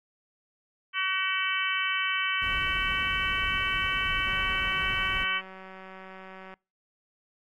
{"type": "harmonic tone", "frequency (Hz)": 379.1, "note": "F#4", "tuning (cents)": 42, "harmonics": [3, 4, 5, 6, 7, 8], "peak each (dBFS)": [-33, -32, -35, -32, -34, -32], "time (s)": [0.93, 5.42], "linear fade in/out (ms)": 50}
{"type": "noise", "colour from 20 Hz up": "brown", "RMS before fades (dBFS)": -38, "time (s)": [2.41, 5.25], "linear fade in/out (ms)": 20}
{"type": "click train", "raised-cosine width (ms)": 0.5, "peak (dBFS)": -30, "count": 430, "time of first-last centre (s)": [4.27, 6.54], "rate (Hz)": 189}
{"effects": ["noise-tail reverb RT60 0.3 s tail -26 dB re dry", "AAC 64 kbps"]}